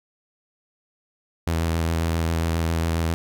sawtooth tone with vibrato, 82.41 Hz, E2, in tune, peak -17 dBFS, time 1.47-3.14 s, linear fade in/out 0 ms, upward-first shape square, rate 7.4 Hz, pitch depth 16 cents each way, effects none

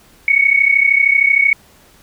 sine tone pair together, 2207 / 2240 Hz, C#7 / C#7, -8 / +18 cents, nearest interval unison, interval 26 cents, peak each -12 dBFS, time 0.28-1.53 s, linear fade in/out 2 ms, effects pink hiss -48 dBFS RMS until 2.02 s

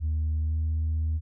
sine tone with pitch glide, 77.78 to 78.96 Hz, D#2 to D#2, 0 to +26 cents, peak -22 dBFS, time 0-1.21 s, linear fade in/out 50 ms, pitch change +26 cents, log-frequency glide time 0.46-0.55 s, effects tanh soft clip ceiling -22 dBFS

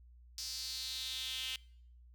sawtooth tone with high-pass filter sweep, 259.5 Hz, C4, 14 cents flat, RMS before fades -41 dBFS, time 0.38-1.56 s, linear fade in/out 0 ms, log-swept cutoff 5100 to 3000 Hz, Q 4.6, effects noise-tail reverb RT60 0.7 s tail -25 dB re dry + added 60 Hz sine -56 dBFS peak until 2.14 s

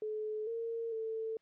sine tone with pitch steps, 429.6 / 459.1 / 444.9 Hz, A4 / A#4 / A4, -41 / -26 / +19 cents, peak -35 dBFS, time 0.02-1.37 s, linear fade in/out 2 ms, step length 450 ms, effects white hiss -75 dBFS RMS until 1.41 s + low-pass 3000 Hz 12 dB/octave

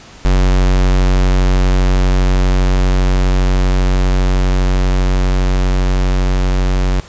square tone with level ramp, 46.25 Hz, F#1, in tune, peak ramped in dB -9 to -12 dBFS, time 0.25-7 s, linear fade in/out 0 ms, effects pink hiss -38 dBFS RMS until 7.08 s + resampled to 16000 Hz

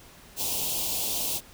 white band-stop noise, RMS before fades -29 dBFS, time 0.36-1.41 s, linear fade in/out 50 ms, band 970 to 2600 Hz, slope 48 dB/octave, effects pink hiss -51 dBFS RMS until 1.53 s

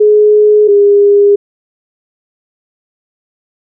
sine tone pair in turn, 421.5 / 406.2 Hz, G#4 / G#4, +26 / -38 cents, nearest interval minor second, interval 64 cents, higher first, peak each -3 dBFS, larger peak neither, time 0-0.68 / 0.68-1.36 s, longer neither, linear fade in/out 10 ms, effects none

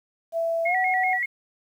sine tone with pitch glide, 664 to 745.3 Hz, E5 to F#5, +12 to +12 cents, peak -22 dBFS, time 0.32-1.19 s, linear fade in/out 50 ms, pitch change +200 cents, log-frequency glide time 0.65-0.75 s
sine tone with vibrato, 2045 Hz, C7, 40 cents flat, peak -23 dBFS, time 0.65-1.26 s, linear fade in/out 10 ms, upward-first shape square, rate 5.2 Hz, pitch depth 92 cents each way
effects 9-bit

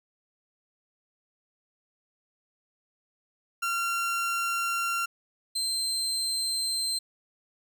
30% pulse tone pair in turn, 1375 / 4128 Hz, F6 / C8, -27 / -24 cents, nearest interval octave + perfect fifth, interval 1903 cents, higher second, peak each -24 dBFS, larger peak neither, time 3.62-5.06 / 5.55-6.99 s, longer neither, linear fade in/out 10 ms, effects none

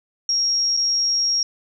sine tone with dropouts, 5590 Hz, F8, 1 cent sharp, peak -17 dBFS, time 0.29-1.43 s, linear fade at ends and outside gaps 2 ms, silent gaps 0.768-0.772 s, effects none

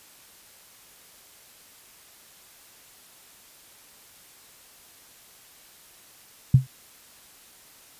sine tone with exponential decay, 130.81 Hz, C3, in tune, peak -7 dBFS, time 6.54-6.67 s, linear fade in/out 5 ms, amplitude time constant 27 ms, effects white hiss -52 dBFS RMS until 7.99 s + resampled to 32000 Hz

